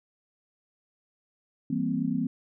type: chord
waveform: sine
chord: C dominant seventh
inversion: first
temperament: equal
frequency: 164.81 / 196 / 233.1 / 261.6 Hz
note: E3 / G3 / Bb3 / C4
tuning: 0 / 0 / 0 / 0 cents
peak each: -32 / -33 / -30 / -29 dBFS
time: 1.7-2.27 s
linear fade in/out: 5 ms
effects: none